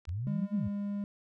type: clicks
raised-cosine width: 0.2 ms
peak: -38 dBFS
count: 2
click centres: 0.053 / 0.092 s
type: linear two-way sweep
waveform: sine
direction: up then down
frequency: 74.1 to 220.7 to 74.1 Hz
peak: -32 dBFS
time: 0.07-0.69 s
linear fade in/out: 20 ms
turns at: 0.55 s
type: tone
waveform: triangle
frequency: 202.6 Hz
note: G#3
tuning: 43 cents flat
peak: -30 dBFS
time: 0.27-1.04 s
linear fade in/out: 0 ms
effects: none